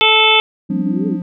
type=harmonic tone; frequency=436.9 Hz; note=A4; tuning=12 cents flat; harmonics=1 / 2 / 3 / 5 / 6 / 7 / 8; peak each=-18 / -16 / -20 / -17 / -15 / -16 / -14 dBFS; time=0.01-0.4 s; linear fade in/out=0 ms
type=chord; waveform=sine; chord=G suspended fourth; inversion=none; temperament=equal; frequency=196 / 261.6 / 293.7 Hz; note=G3 / C4 / D4; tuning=0 / 0 / 0 cents; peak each=-20 / -22 / -22 dBFS; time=0.69-1.17 s; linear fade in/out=20 ms
type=tone; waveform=triangle; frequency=177.1 Hz; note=F3; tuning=24 cents sharp; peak=-19 dBFS; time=0.7-1.22 s; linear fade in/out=2 ms
type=exponential two-way sweep; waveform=sine; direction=up then down; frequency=202.1 to 440 to 259.7 Hz; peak=-24 dBFS; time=0.72-1.2 s; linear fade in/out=5 ms; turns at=1.07 s
effects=none